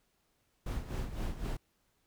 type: noise with tremolo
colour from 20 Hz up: brown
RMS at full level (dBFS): -34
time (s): 0.66-1.57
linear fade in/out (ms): 5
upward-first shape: sine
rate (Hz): 3.9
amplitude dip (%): 70
effects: pink hiss -75 dBFS RMS until 2.06 s